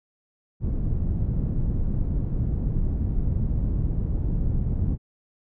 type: low-pass noise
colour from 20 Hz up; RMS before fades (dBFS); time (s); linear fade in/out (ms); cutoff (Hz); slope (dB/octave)
pink; -24; 0.6-4.98; 50; 160; 12
effects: none